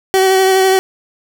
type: tone with vibrato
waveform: 30% pulse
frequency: 380.1 Hz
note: F#4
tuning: 47 cents sharp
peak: -6 dBFS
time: 0.14-0.79 s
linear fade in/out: 0 ms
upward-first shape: sine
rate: 12 Hz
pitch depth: 17 cents each way
effects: none